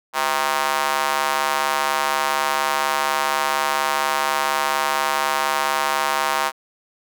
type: tone with high-pass filter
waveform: square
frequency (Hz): 72.1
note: D2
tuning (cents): -31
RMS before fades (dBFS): -21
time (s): 0.13-6.52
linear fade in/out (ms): 50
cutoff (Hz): 940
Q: 2
effects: none